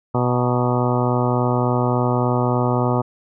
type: harmonic tone with a mistuned harmonic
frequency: 123.47 Hz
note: B2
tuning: in tune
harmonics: 1 / 2 / 3 / 4 / 5 / 6 / 7 / 8 / 9 / 10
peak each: -20 / -23 / -25 / -26 / -27 / -28 / -28 / -29 / -30 / -30 dBFS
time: 0.14-3.02 s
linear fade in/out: 10 ms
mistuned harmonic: 8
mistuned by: -60 cents
effects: none